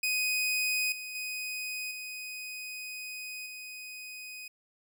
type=tone with level steps; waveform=sawtooth; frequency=2500 Hz; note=D#7; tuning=8 cents sharp; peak=-24 / -35 / -31 / -35 / -38 dBFS; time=0.03-4.48 s; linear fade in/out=5 ms; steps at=0.92 / 1.15 / 1.91 / 3.46 s; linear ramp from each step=2 ms; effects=none